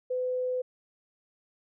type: tone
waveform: sine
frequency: 505 Hz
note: B4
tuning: 39 cents sharp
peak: -27 dBFS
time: 0.1-0.62 s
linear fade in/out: 10 ms
effects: none